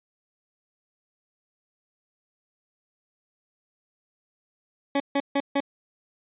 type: tone bursts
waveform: 20% pulse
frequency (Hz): 280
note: C#4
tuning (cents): +18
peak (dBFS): -16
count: 4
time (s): 4.95-5.604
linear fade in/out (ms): 5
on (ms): 51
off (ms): 150
effects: resampled to 8000 Hz